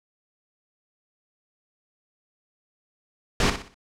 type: noise with echo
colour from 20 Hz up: pink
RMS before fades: -20 dBFS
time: 3.4-3.5 s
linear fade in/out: 2 ms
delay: 61 ms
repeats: 4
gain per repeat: -9 dB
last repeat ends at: 3.744 s
effects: low-pass 6000 Hz 12 dB/octave